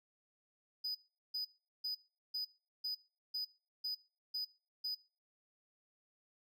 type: tone bursts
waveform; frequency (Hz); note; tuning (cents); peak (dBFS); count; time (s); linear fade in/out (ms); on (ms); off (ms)
triangle; 4978; D#8; 0; -35; 9; 0.84-4.95; 10; 110; 390
effects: noise-tail reverb RT60 0.4 s tail -23 dB re dry